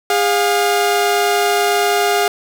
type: tone pair together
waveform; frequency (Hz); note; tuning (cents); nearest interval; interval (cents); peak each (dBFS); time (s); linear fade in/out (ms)
sawtooth; 408.5 / 708; G#4 / F5; -29 / +23; minor seventh; 952; -12; 0.1-2.28; 2
effects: none